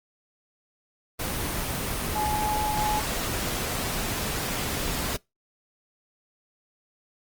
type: tone in noise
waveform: sine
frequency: 848 Hz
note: G#5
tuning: 36 cents sharp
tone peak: -25 dBFS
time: 2.15-3 s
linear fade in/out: 10 ms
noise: pink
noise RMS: -29 dBFS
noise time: 1.19-5.17 s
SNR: +1 dB
effects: noise-tail reverb RT60 0.2 s tail -24 dB re dry + Opus 24 kbps